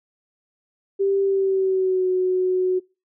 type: tone with pitch glide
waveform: sine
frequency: 393.1 to 368.9 Hz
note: G4 to F#4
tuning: +5 to -5 cents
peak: -17 dBFS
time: 0.99-2.8 s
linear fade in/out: 20 ms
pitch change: -110 cents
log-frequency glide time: 1.22-2.08 s
effects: noise-tail reverb RT60 0.3 s tail -25 dB re dry